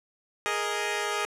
10% pulse chord, Ab suspended second, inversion none, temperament equal, 415.3 / 466.2 / 622.3 Hz, Ab4 / Bb4 / Eb5, 0 / 0 / 0 cents, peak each -21 / -25 / -26 dBFS, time 0.46-1.25 s, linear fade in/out 0 ms, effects low-pass 10000 Hz 12 dB/octave

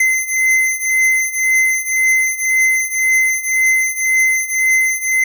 square beating tone pair, 2059 / 2060.9 Hz, C7 / C7, -28 / -27 cents, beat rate 1.9 Hz, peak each -18 / -15 dBFS, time 0-5.24 s, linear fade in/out 5 ms, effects none

